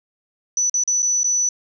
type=tone with dropouts; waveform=sine; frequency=5960 Hz; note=F#8; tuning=12 cents sharp; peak=-16 dBFS; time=0.57-1.49 s; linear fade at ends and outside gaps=2 ms; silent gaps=0.697-0.741 / 0.837-0.876 / 1.022-1.027 / 1.233-1.243 s; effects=none

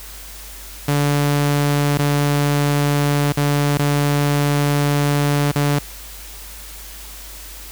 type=tone with dropouts; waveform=sawtooth; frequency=144.5 Hz; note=D3; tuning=28 cents flat; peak=-11 dBFS; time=0.88-5.79 s; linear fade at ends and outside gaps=5 ms; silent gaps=1.976-1.989 / 3.323-3.371 / 3.775-3.791 / 5.516-5.556 s; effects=added 50 Hz sine -37 dBFS peak until 7.71 s + white hiss -37 dBFS RMS until 7.71 s

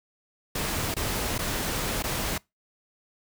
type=noise with dropouts; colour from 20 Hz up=pink; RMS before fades=-29 dBFS; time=0.55-2.38 s; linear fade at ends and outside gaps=5 ms; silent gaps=0.942-0.965 / 1.381-1.389 / 2.025-2.038 s; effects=noise-tail reverb RT60 0.2 s tail -24 dB re dry

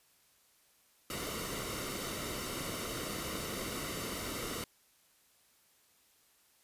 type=noise with comb filter; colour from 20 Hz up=pink; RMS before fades=-39 dBFS; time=1.1-4.64 s; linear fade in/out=2 ms; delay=1.2 ms; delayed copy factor=-0.6; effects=white hiss -68 dBFS RMS until 6.63 s + resampled to 32000 Hz

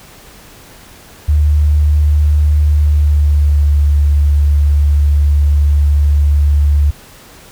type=tone with pitch glide; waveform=sine; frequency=74.6 to 72.73 Hz; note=D2 to D2; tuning=+28 to -16 cents; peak=-7 dBFS; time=1.28-6.91 s; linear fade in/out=10 ms; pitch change=-44 cents; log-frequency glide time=2.72-3.77 s; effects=pink hiss -39 dBFS RMS until 7.51 s

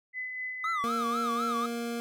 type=tone with tremolo; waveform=sine; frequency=2016 Hz; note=B6; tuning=35 cents sharp; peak=-32 dBFS; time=0.13-0.86 s; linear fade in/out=50 ms; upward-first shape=sine; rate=4 Hz; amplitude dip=35%
type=tone with vibrato; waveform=triangle; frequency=1238 Hz; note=D#6; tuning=9 cents flat; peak=-27 dBFS; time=0.64-1.66 s; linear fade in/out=2 ms; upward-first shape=sine; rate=4 Hz; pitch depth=150 cents each way
type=tone with pitch glide; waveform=25% pulse; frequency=233.1 to 234.9 Hz; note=A#3 to A#3; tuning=0 to +13 cents; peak=-28 dBFS; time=0.84-2 s; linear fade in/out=0 ms; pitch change=+13 cents; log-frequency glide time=0.99-1.1 s
effects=none

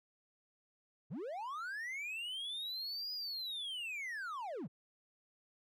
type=linear two-way sweep; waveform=triangle; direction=up then down; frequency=110 to 4978 to 110 Hz; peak=-38 dBFS; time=1.1-4.68 s; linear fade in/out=20 ms; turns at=3.13 s; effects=none

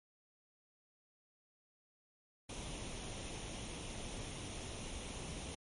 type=noise with comb filter; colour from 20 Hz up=pink; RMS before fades=-45 dBFS; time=2.49-5.55 s; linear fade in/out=5 ms; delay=0.32 ms; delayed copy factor=+0.5; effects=MP3 48 kbps

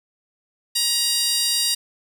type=tone with high-pass filter; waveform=15% pulse; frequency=948 Hz; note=A#5; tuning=29 cents sharp; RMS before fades=-21 dBFS; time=0.75-1.75 s; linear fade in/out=10 ms; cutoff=5300 Hz; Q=2.9; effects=none

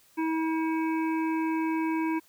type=harmonic tone; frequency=321.4 Hz; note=E4; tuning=44 cents flat; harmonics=1 / 3 / 5 / 7 / 8; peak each=-26 / -33 / -42 / -40 / -46 dBFS; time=0.17-2.2 s; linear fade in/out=20 ms; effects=white hiss -61 dBFS RMS until 2.28 s

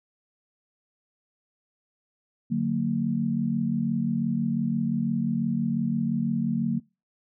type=chord; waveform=sine; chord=D augmented; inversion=none; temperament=just; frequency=146.83 / 183.54 / 229.4 Hz; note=D3 / F#3 / A#3; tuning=0 / -14 / -28 cents; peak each=-30 / -28 / -25 dBFS; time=2.5-6.8 s; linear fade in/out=20 ms; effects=noise-tail reverb RT60 0.3 s tail -26 dB re dry

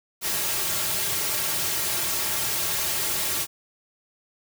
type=noise with comb filter; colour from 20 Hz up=white; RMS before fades=-26 dBFS; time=0.21-3.47 s; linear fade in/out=50 ms; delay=4 ms; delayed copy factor=-0.7; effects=none

